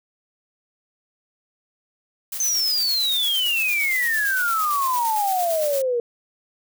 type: noise with tremolo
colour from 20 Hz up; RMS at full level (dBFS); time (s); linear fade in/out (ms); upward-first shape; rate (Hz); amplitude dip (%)
blue; -29; 2.32-5.82; 5; square; 8.8; 35
type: exponential sweep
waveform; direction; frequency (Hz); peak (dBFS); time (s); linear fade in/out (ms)
sine; down; 6272 to 466.2; -19; 2.4-6; 2
effects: none